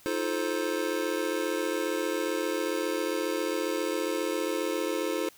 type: chord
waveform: square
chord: F dominant seventh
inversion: third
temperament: just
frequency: 314.3 / 349.2 / 436.5 / 523.8 Hz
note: Eb4 / F4 / A4 / C5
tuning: +18 / 0 / -14 / +2 cents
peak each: -34 dBFS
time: 0.06-5.29 s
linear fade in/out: 0 ms
effects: white hiss -56 dBFS RMS until 5.37 s